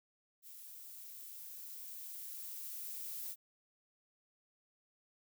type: noise with level ramp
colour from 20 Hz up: violet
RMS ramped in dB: -53 to -43 dBFS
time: 0.42-3.36 s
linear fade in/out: 50 ms
effects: none